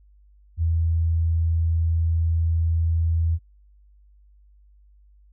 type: tone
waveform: sine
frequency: 82.41 Hz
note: E2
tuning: in tune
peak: -18 dBFS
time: 0.57-3.39 s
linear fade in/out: 50 ms
effects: added 50 Hz sine -51 dBFS peak until 5.32 s